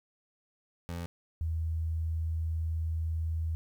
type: tone pair in turn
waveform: 25% pulse / sine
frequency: 85.7 / 80.89 Hz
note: F2 / E2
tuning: -32 / -32 cents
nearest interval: minor second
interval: 100 cents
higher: first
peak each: -32 / -29 dBFS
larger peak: second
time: 0.89-1.06 / 1.41-3.55 s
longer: second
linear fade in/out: 0 ms
effects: 11-bit